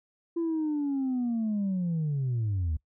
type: linear sweep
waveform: sine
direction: down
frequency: 340 to 73.42 Hz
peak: -24 dBFS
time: 0.36-2.77 s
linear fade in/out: 10 ms
effects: noise-tail reverb RT60 0.1 s tail -23 dB re dry + tanh soft clip ceiling -24 dBFS